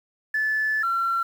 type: tone pair in turn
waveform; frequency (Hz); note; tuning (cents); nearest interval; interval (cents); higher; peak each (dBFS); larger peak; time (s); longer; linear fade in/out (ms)
sine; 1738 / 1360.9; A6 / F6; -22 / -45; major third; 423; first; -20; neither; 0.34-0.83 / 0.83-1.23; first; 5
effects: tanh soft clip ceiling -16 dBFS + 8-bit